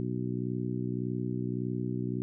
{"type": "harmonic tone", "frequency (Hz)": 61.74, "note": "B1", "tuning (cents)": 0, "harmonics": [2, 3, 4, 5, 6], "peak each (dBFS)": [-34, -36, -37, -38, -39], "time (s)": [0, 2.22], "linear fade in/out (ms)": 0, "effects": []}